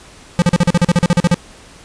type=tone bursts; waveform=square; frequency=174.61 Hz; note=F3; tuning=in tune; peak=-9 dBFS; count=14; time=0.39-1.343 s; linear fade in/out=0 ms; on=30 ms; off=41 ms; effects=pink hiss -41 dBFS RMS until 1.84 s + resampled to 22050 Hz